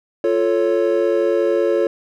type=chord; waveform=triangle; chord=F augmented; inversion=none; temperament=equal; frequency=349.2 / 440 / 554.4 Hz; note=F4 / A4 / C#5; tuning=0 / 0 / 0 cents; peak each=-17 dBFS; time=0.24-1.87 s; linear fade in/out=2 ms; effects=none